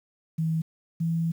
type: tone pair in turn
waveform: sine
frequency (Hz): 161.3 / 165.26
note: E3 / E3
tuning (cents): -37 / +5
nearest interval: unison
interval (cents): 42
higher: second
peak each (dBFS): -23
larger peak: neither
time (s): 0.38-0.62 / 1-1.32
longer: second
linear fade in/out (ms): 10
effects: 9-bit